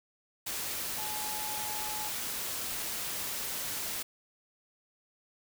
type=tone in noise; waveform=sine; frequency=853 Hz; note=G#5; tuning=46 cents sharp; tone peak=-40 dBFS; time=0.98-2.09 s; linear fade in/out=10 ms; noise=white; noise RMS=-36 dBFS; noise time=0.46-4.03 s; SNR=-7 dB; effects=none